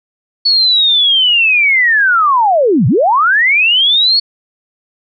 sine linear two-way sweep, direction down then up, 4435 to 103.83 to 4435 Hz, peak -7 dBFS, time 0.45-4.2 s, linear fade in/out 10 ms, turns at 2.87 s, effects none

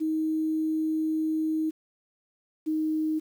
sine tone pair in turn, 315 / 312.5 Hz, D#4 / D#4, +21 / +8 cents, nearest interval unison, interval 13 cents, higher first, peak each -24 dBFS, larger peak neither, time 0-1.71 / 2.66-3.2 s, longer first, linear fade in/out 20 ms, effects 9-bit

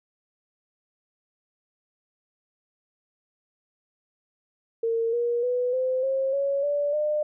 sine tone with pitch steps, 457.4 / 475.7 / 494.8 / 514.6 / 535.2 / 556.7 / 579 / 602.2 Hz, A#4 / A#4 / B4 / C5 / C5 / C#5 / D5 / D5, -33 / +35 / +3 / -29 / +39 / +7 / -25 / +43 cents, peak -22 dBFS, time 4.83-7.23 s, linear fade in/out 5 ms, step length 300 ms, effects none

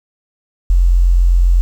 sine tone, 43.88 Hz, F1, 9 cents sharp, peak -7 dBFS, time 0.7-1.61 s, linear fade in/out 0 ms, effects 7-bit

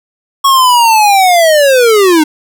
square linear sweep, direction down, 1108.7 to 296.8 Hz, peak -5 dBFS, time 0.44-2.24 s, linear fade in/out 10 ms, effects none

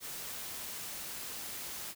white noise, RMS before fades -42 dBFS, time 0-1.95 s, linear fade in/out 50 ms, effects none

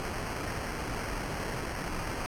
pink noise with sample-and-hold, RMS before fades -35 dBFS, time 0-2.26 s, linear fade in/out 0 ms, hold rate 3675 Hz, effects low-pass 12000 Hz 12 dB/octave

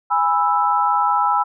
sine chord, E major, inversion first, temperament just, 824.1 / 988.9 / 1318.5 Hz, G#5 / B5 / E6, -14 / +2 / 0 cents, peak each -19 dBFS, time 0.1-1.44 s, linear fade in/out 20 ms, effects none

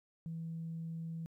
sine tone, 164.1 Hz, E3, 8 cents flat, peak -38 dBFS, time 0.26-1.26 s, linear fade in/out 0 ms, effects tanh soft clip ceiling -34 dBFS + 13-bit

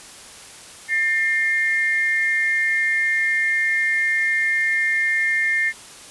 sine tone pair together, 1798 / 2118 Hz, A6 / C7, +37 / +21 cents, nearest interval minor third, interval 284 cents, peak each -20 dBFS, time 0.88-5.73 s, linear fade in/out 50 ms, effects white hiss -41 dBFS RMS until 6.1 s + resampled to 24000 Hz

